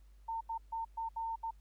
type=tone bursts at uneven times; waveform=sine; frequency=907 Hz; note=A#5; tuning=48 cents flat; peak=-35 dBFS; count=6; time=0.28-0.41 / 0.49-0.58 / 0.72-0.85 / 0.97-1.09 / 1.16-1.36 / 1.43-1.51 s; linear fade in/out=10 ms; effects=added 50 Hz sine -56 dBFS peak until 1.6 s + pink hiss -75 dBFS RMS until 1.6 s